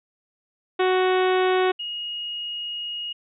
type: harmonic tone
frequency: 370.8 Hz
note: F#4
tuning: 4 cents sharp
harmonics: 1 / 2 / 3 / 4 / 5 / 6 / 7 / 8 / 9 / 10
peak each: -19 / -25 / -29 / -31 / -33 / -35 / -36 / -37 / -38 / -39 dBFS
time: 0.79-1.72 s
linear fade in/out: 10 ms
type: tone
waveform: sine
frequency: 2875 Hz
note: F7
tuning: 50 cents sharp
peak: -28 dBFS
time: 1.79-3.13 s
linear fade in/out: 10 ms
effects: none